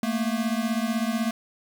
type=beating tone pair; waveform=square; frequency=220 / 236 Hz; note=A3 / A#3; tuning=0 / +22 cents; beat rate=16 Hz; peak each=-27 / -28 dBFS; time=0.03-1.31 s; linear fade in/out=2 ms; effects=10-bit